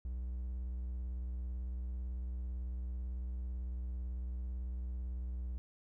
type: tone with vibrato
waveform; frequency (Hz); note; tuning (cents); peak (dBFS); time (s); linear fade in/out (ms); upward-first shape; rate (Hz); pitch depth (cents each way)
triangle; 61.74; B1; 0; -35; 0.05-5.58; 0; square; 18; 52
effects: none